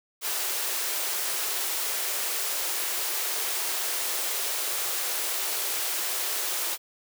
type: high-pass noise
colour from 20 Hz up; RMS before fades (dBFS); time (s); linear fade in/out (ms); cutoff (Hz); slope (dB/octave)
white; -29; 0.21-6.78; 50; 330; 96
effects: none